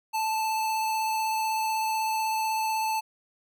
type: tone with vibrato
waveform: square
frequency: 878 Hz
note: A5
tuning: 4 cents flat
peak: -26 dBFS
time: 0.13-3.01 s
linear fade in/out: 20 ms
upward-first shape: triangle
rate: 16 Hz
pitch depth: 13 cents each way
effects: none